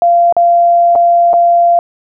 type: tone with dropouts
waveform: sine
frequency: 690 Hz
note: F5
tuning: 21 cents flat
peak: -5 dBFS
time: 0.02-1.79 s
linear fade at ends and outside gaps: 1 ms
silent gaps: 0.325-0.366 / 0.953-0.958 / 1.332-1.338 s
effects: none